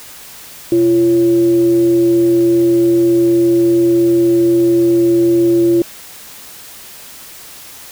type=tone with frequency modulation; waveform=sine; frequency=341.7 Hz; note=F4; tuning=38 cents flat; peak=-8 dBFS; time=0.72-5.82 s; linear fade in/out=2 ms; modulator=214 Hz; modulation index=0.26; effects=white hiss -35 dBFS RMS until 7.91 s